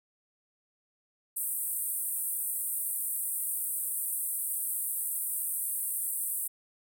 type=band-pass noise; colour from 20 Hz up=pink; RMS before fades=-33 dBFS; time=1.36-6.48 s; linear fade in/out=10 ms; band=8400 to 16000 Hz; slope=96 dB/octave; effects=none